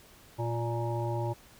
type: harmonic tone with a mistuned harmonic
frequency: 116.9 Hz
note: A#2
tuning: 5 cents sharp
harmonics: 1 / 3 / 5 / 7 / 8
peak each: -31 / -36 / -38 / -39 / -40 dBFS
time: 0.38-1.34 s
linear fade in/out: 20 ms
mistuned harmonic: 7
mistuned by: +42 cents
effects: pink hiss -56 dBFS RMS until 1.59 s